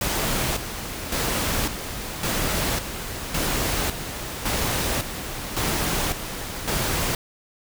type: noise with tremolo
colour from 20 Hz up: pink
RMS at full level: -24 dBFS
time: 0.01-7.15 s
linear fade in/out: 2 ms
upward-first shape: square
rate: 0.9 Hz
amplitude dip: 60%
effects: none